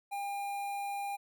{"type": "tone with notch filter", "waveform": "square", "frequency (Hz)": 803, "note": "G5", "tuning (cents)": 41, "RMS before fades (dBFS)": -37, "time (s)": [0.11, 1.17], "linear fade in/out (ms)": 20, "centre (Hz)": 5200, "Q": 0.88, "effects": []}